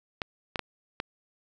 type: clicks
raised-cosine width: 0.3 ms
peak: -14 dBFS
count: 4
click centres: 0.218 / 0.558 / 0.593 / 1.001 s
effects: none